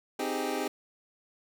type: chord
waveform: 25% pulse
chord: Ab major seventh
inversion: first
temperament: equal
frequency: 261.6 / 311.1 / 392 / 415.3 Hz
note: C4 / Eb4 / G4 / Ab4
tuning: 0 / 0 / 0 / 0 cents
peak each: -32 dBFS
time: 0.19-0.68 s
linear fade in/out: 5 ms
effects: none

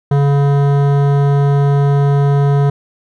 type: tone with hard clipping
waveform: sine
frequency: 141.4 Hz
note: C#3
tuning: 35 cents sharp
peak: -11 dBFS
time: 0.11-2.7 s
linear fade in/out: 5 ms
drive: 15 dB
effects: none

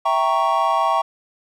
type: chord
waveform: triangle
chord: E diminished seventh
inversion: none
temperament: equal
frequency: 659.3 / 784 / 932.3 / 1108.7 Hz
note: E5 / G5 / Bb5 / Db6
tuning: 0 / 0 / 0 / 0 cents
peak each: -21 / -20 / -20 / -18 dBFS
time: 0.05-1.02 s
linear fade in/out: 10 ms
effects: none

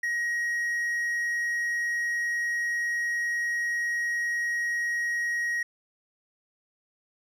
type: tone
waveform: triangle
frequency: 1891 Hz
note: A#6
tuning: 24 cents sharp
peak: -24 dBFS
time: 0.03-5.63 s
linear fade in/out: 5 ms
effects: none

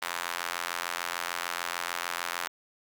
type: tone with high-pass filter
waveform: sawtooth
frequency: 86.7 Hz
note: F2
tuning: 12 cents flat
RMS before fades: -34 dBFS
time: 0.02-2.48 s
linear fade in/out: 5 ms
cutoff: 1200 Hz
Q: 1.2
effects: Opus 24 kbps

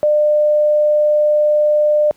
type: tone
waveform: sine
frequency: 600 Hz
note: D5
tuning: 37 cents sharp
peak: -10 dBFS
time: 0.03-2.11 s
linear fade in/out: 0 ms
effects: pink hiss -54 dBFS RMS until 2.16 s + high-pass 60 Hz 12 dB/octave

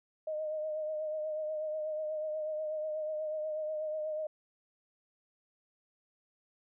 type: tone with vibrato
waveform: sine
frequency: 618 Hz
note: D#5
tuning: 12 cents flat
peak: -33 dBFS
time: 0.27-4.27 s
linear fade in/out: 5 ms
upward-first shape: triangle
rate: 8.2 Hz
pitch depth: 38 cents each way
effects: none

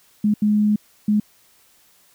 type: tone bursts at uneven times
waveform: sine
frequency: 210 Hz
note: G#3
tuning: 19 cents sharp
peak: -14 dBFS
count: 3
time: 0.24-0.34 / 0.42-0.76 / 1.08-1.2 s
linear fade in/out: 5 ms
effects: white hiss -56 dBFS RMS until 2.14 s

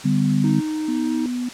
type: chord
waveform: sine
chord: G major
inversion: second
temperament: equal with one note detuned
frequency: 146.83 / 196 / 251 Hz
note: D3 / G3 / B3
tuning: 0 / 0 / +28 cents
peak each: -20 dBFS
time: 0.04-0.61 s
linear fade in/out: 20 ms
type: tone with pitch glide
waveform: triangle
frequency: 309.9 to 314.8 Hz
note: D#4 to D#4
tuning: -7 to +20 cents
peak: -20 dBFS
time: 0.44-1.26 s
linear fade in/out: 2 ms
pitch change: +27 cents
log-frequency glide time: 0.89-1.12 s
type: tone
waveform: sine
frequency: 246.9 Hz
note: B3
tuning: in tune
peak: -22 dBFS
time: 0.88-1.49 s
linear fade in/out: 5 ms
effects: white hiss -37 dBFS RMS until 1.53 s + low-pass 7000 Hz 12 dB/octave

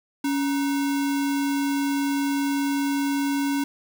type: tone with sample-and-hold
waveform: sine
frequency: 280.1 Hz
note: C#4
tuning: 18 cents sharp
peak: -21 dBFS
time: 0.24-3.64 s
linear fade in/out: 5 ms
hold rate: 1225 Hz
effects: none

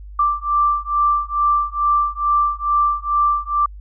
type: beating tone pair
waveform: sine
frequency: 1174.7 / 1177 Hz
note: D6 / D6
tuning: 0 / +3 cents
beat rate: 2.3 Hz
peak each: -18 dBFS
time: 0.19-3.66 s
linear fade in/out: 5 ms
effects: added 50 Hz sine -33 dBFS peak until 3.8 s

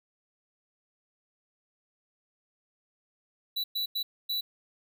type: tone bursts at uneven times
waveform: square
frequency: 3950 Hz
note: B7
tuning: in tune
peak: -29 dBFS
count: 4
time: 3.56-3.64 / 3.75-3.86 / 3.95-4.03 / 4.29-4.41 s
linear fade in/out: 10 ms
effects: none

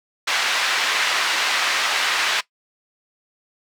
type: band-pass noise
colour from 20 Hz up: pink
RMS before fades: -21 dBFS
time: 0.27-2.41 s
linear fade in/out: 10 ms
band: 1300 to 4200 Hz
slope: 12 dB/octave
effects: noise-tail reverb RT60 0.1 s tail -18 dB re dry

